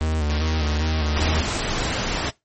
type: tone with vibrato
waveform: 45% pulse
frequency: 76.4 Hz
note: D#2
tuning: 31 cents flat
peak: -20 dBFS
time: 0.01-1.41 s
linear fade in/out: 0 ms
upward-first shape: square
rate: 2.5 Hz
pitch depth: 51 cents each way
type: click train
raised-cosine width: 0.2 ms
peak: -14 dBFS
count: 171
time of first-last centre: 0.3-1.376 s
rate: 158 Hz
type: noise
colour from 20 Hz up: pink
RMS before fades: -24 dBFS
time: 1.15-2.31 s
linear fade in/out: 20 ms
effects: noise-tail reverb RT60 0.2 s tail -21 dB re dry + MP3 32 kbps